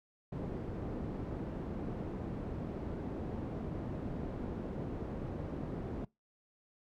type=low-pass noise; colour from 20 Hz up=white; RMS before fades=-40 dBFS; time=0.32-6.05 s; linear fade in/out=5 ms; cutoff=320 Hz; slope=12 dB/octave; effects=noise-tail reverb RT60 0.2 s tail -23 dB re dry